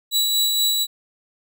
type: tone with tremolo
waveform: sawtooth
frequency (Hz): 3921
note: B7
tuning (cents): -13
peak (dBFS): -13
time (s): 0.11-0.87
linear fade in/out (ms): 50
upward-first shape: sine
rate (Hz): 4.2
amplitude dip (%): 30
effects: none